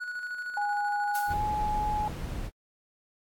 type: tone with tremolo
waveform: triangle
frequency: 1466 Hz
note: F#6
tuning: 16 cents flat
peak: -30 dBFS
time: 0-1.34 s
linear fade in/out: 20 ms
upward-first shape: square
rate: 13 Hz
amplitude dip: 40%
type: tone with pitch glide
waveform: sine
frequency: 823 to 842.7 Hz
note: G#5 to G#5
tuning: -16 to +25 cents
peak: -27 dBFS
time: 0.57-2.08 s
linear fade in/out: 2 ms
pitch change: +41 cents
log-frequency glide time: 1.32-1.42 s
type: noise with exponential decay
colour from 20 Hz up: blue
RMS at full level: -36 dBFS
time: 1.15-1.55 s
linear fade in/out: 2 ms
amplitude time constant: 86 ms
type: noise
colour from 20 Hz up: brown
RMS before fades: -34 dBFS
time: 1.27-2.51 s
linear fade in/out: 50 ms
effects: AAC 64 kbps